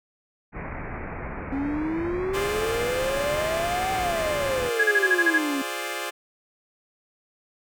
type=low-pass noise; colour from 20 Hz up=pink; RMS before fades=-34 dBFS; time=0.52-4.71 s; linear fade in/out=50 ms; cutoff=2400 Hz; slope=96 dB/octave
type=exponential two-way sweep; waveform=triangle; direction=up then down; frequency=270 to 770 to 270 Hz; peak=-23 dBFS; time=1.52-5.62 s; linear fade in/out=5 ms; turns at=3.92 s
type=chord; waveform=10% pulse; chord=D half-diminished seventh; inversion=first; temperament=equal; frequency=349.2 / 415.3 / 523.3 / 587.3 Hz; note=F4 / Ab4 / C5 / D5; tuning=0 / 0 / 0 / 0 cents; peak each=-26 dBFS; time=2.33-6.11 s; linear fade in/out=20 ms
type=tone bursts; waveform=sine; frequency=1661.2 Hz; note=G#6; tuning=in tune; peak=-16 dBFS; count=8; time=4.79-5.384 s; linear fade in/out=10 ms; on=48 ms; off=30 ms
effects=none